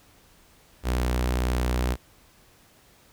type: tone with notch filter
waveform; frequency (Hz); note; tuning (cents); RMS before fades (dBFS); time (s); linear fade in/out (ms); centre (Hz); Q
sawtooth; 61.8; B1; +2; -25; 0.83-1.97; 50; 150; 2
effects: pink hiss -57 dBFS RMS until 3.12 s